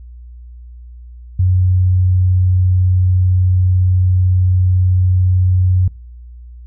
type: tone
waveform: sine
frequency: 91.8 Hz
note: F#2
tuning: 13 cents flat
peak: -9 dBFS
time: 1.39-5.88 s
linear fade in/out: 5 ms
effects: noise-tail reverb RT60 0.5 s tail -25 dB re dry + added 60 Hz sine -32 dBFS peak until 6.66 s